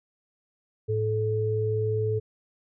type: tone pair together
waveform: sine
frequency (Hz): 108.1 / 433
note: A2 / A4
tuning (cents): -30 / -28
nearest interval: 2 octaves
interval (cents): 2402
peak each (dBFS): -26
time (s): 0.88-2.2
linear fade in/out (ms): 20
effects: none